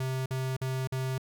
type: tone bursts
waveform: square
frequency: 130.81 Hz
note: C3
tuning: in tune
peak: -30 dBFS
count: 4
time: 0-1.181 s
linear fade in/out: 5 ms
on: 260 ms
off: 47 ms
effects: none